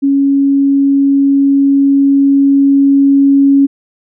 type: tone with level ramp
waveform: sine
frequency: 277.2 Hz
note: C#4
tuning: in tune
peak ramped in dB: -7 to -4 dBFS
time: 0.02-3.67 s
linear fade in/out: 20 ms
effects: none